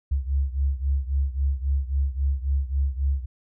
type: beating tone pair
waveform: sine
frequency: 67.5 / 71.2 Hz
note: C#2 / C#2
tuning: -45 / +47 cents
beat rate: 3.7 Hz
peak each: -23 / -26 dBFS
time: 0.11-3.26 s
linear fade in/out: 10 ms
effects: none